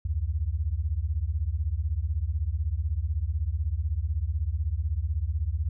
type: beating tone pair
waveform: sine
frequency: 69.3 / 85.3 Hz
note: C#2 / F2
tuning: 0 / -40 cents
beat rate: 16 Hz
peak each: -28 dBFS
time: 0.05-5.69 s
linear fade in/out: 5 ms
effects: none